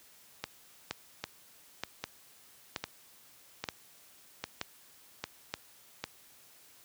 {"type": "two click trains", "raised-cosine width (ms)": 0.2, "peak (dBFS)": [-17, -16], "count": [8, 6], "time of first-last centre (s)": [[0.44, 6.04], [0.91, 5.54]], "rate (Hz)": [1.25, 1.08], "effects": ["white hiss -59 dBFS RMS until 6.84 s", "high-pass 60 Hz 12 dB/octave"]}